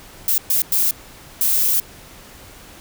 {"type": "noise bursts at uneven times", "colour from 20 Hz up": "violet", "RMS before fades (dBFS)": -17, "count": 4, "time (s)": [[0.28, 0.38], [0.5, 0.62], [0.72, 0.91], [1.41, 1.8]], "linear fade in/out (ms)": 2, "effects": ["pink hiss -42 dBFS RMS until 2.8 s"]}